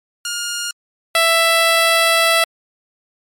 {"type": "tone pair in turn", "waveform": "10% pulse", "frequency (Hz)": [1417, 662.6], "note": ["F6", "E5"], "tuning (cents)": [25, 9], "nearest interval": "octave + minor second", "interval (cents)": 1316, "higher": "first", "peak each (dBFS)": [-13, -3], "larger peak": "second", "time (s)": [[0.25, 0.71], [1.15, 2.44]], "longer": "second", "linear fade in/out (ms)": 2, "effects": ["MP3 64 kbps"]}